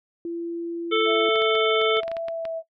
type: tone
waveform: sine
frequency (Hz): 338.6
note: E4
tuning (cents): +46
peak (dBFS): -27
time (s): 0.25-1.29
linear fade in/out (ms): 2
type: harmonic tone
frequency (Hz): 440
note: A4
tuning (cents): 0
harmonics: 1 / 3 / 5 / 7 / 8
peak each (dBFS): -20 / -25 / -27 / -28 / -29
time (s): 0.91-2.01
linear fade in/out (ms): 20
type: tone with vibrato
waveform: sine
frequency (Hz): 659.3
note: E5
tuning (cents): 0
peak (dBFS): -26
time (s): 1.05-2.63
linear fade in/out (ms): 50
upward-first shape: sine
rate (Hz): 1.1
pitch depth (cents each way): 15
type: clicks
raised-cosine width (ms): 0.3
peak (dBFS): -21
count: 11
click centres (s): 1.358 / 1.42 / 1.553 / 1.815 / 1.97 / 2.033 / 2.08 / 2.116 / 2.168 / 2.284 / 2.453
effects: noise-tail reverb RT60 0.1 s tail -20 dB re dry